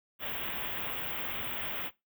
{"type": "band-stop noise", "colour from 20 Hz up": "white", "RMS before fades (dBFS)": -36, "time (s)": [0.19, 1.91], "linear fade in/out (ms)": 50, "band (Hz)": [3500, 15000], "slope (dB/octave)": 96, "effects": ["noise-tail reverb RT60 0.2 s tail -19 dB re dry"]}